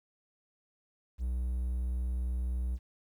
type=tone; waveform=triangle; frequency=61.74 Hz; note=B1; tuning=in tune; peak=-28 dBFS; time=1.18-2.79 s; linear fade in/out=50 ms; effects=11-bit